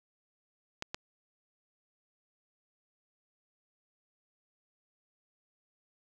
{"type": "clicks", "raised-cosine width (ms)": 0.2, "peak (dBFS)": -18, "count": 2, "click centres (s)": [0.824, 0.945], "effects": []}